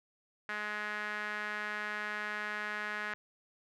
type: tone with band-pass filter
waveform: sawtooth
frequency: 210 Hz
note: G#3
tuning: 19 cents sharp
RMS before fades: -38 dBFS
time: 0.49-3.14 s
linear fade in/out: 0 ms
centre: 1700 Hz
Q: 3.4
effects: none